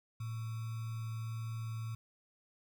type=tone with sample-and-hold; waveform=sine; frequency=112.7 Hz; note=A2; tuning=42 cents sharp; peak=-37 dBFS; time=0.2-1.95 s; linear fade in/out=5 ms; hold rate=1225 Hz; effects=none